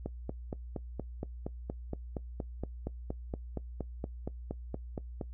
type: click train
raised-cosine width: 2 ms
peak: -22 dBFS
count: 23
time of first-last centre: 0.06-5.212 s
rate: 4.27 Hz
effects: noise-tail reverb RT60 0.1 s tail -20 dB re dry + added 60 Hz sine -41 dBFS peak until 5.33 s